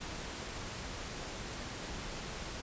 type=noise; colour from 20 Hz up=pink; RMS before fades=-42 dBFS; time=0-2.62 s; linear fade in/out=20 ms; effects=resampled to 16000 Hz